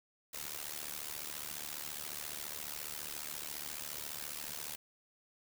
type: noise with amplitude modulation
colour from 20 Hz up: white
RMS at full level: -39 dBFS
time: 0.33-4.76 s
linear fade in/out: 10 ms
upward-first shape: sine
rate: 74.5 Hz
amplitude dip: 90%
effects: none